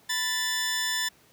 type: tone pair together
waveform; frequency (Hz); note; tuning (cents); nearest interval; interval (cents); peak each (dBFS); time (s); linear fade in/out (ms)
15% pulse; 985.9 / 1760; B5 / A6; -3 / 0; minor seventh; 1003; -29 / -20; 0.09-1.09; 10
effects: pink hiss -59 dBFS RMS until 1.32 s + high-pass 100 Hz 12 dB/octave